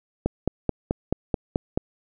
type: click train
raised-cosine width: 2 ms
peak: -8 dBFS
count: 8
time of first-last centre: 0.26-1.775 s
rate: 4.62 Hz
effects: none